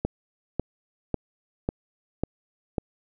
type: click train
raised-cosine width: 2 ms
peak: -11 dBFS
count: 6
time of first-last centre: 0.05-2.782 s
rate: 1.83 Hz
effects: none